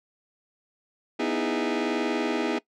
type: chord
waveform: sawtooth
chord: E major seventh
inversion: second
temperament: just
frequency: 247.2 / 309 / 329.6 / 412 Hz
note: B3 / D#4 / E4 / G#4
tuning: +2 / -12 / 0 / -14 cents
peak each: -26 dBFS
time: 1.19-2.59 s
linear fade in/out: 10 ms
effects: noise-tail reverb RT60 0.1 s tail -21 dB re dry + low-pass 4000 Hz 12 dB/octave